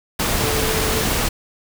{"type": "tone in noise", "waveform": "sine", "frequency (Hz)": 440, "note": "A4", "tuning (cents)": 0, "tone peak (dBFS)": -25, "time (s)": [0.4, 1.03], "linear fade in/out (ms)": 10, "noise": "pink", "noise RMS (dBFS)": -20, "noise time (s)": [0.19, 1.29], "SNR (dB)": -8, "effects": []}